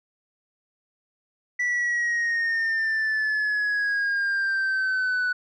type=exponential sweep; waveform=sine; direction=down; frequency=1967 to 1480 Hz; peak=-19 dBFS; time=1.59-5.33 s; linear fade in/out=10 ms; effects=tanh soft clip ceiling -21 dBFS